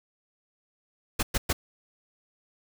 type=noise bursts; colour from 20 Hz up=pink; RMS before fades=-25 dBFS; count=3; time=1.19-1.53 s; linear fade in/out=10 ms; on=40 ms; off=110 ms; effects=none